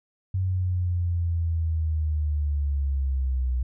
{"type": "linear sweep", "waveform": "sine", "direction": "down", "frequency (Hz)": [94.2, 61.74], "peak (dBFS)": -22, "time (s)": [0.34, 3.63], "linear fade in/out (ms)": 5, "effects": []}